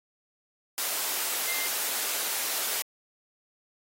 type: tone in noise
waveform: sine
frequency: 2093 Hz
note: C7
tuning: in tune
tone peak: -34 dBFS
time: 1.47-1.68 s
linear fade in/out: 0 ms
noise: white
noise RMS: -30 dBFS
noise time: 0.78-2.82 s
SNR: -7 dB
effects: high-pass 400 Hz 12 dB/octave + AAC 48 kbps